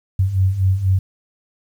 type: beating tone pair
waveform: sine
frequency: 92.1 / 96.2 Hz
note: F#2 / G2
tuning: -7 / -32 cents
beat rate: 4.1 Hz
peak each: -20 / -15 dBFS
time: 0.19-0.99 s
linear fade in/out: 5 ms
effects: 8-bit